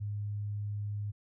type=tone; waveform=sine; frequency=103.3 Hz; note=G#2; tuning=9 cents flat; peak=-33 dBFS; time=0-1.12 s; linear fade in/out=20 ms; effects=none